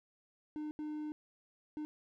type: tone bursts at uneven times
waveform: triangle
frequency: 303.1 Hz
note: D#4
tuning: 45 cents flat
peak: -36 dBFS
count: 3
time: 0.56-0.71 / 0.79-1.12 / 1.77-1.85 s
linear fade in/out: 0 ms
effects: none